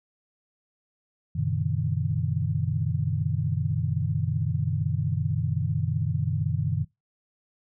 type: tone cluster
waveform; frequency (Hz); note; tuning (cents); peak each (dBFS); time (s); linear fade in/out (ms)
sine; 94 / 119.6 / 142.1 / 157.7; F#2 / A#2 / C#3 / D#3; +28 / +45 / +43 / +24; -29; 1.35-6.85; 10
effects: noise-tail reverb RT60 0.2 s tail -22 dB re dry